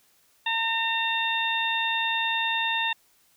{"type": "harmonic tone", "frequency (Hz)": 910, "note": "A#5", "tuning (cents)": -42, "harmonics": [1, 2, 3, 4], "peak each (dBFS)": [-29, -29, -29, -29], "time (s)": [0.46, 2.93], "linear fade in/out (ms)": 5, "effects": ["white hiss -63 dBFS RMS until 3.36 s"]}